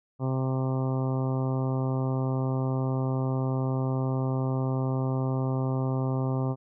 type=harmonic tone; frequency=131.2 Hz; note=C3; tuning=5 cents sharp; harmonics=1 / 2 / 3 / 4 / 5 / 6 / 7 / 8 / 9; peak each=-26 / -32 / -36 / -38 / -40 / -42 / -43 / -44 / -45 dBFS; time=0.19-6.56 s; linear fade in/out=50 ms; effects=none